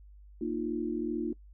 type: chord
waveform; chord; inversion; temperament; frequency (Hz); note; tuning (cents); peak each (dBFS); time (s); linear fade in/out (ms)
sine; Bb suspended fourth; none; equal with one note detuned; 233.1 / 306.8 / 349.2; Bb3 / Eb4 / F4; 0 / -24 / 0; -35 / -34 / -34; 0.41-1.33; 5
effects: noise-tail reverb RT60 0.1 s tail -22 dB re dry + added 50 Hz sine -50 dBFS peak until 1.53 s